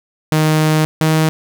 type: tone pair in turn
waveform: sawtooth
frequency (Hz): 155.56 / 157.73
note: D#3 / D#3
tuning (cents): 0 / +24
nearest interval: unison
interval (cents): 24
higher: second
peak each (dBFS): -7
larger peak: neither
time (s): 0.32-0.85 / 1.01-1.29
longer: first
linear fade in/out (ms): 0
effects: none